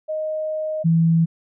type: tone pair in turn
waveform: sine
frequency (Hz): 622.3 / 164.83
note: D#5 / E3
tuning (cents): 0 / 0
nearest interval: octave + major seventh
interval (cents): 2300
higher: first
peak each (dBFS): -22 / -13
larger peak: second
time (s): 0.08-0.84 / 0.84-1.26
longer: first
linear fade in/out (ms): 20
effects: none